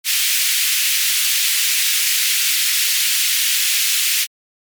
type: high-pass noise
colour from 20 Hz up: pink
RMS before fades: -17 dBFS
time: 0.04-4.27 s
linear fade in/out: 50 ms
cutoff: 2200 Hz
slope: 24 dB/octave
effects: MP3 96 kbps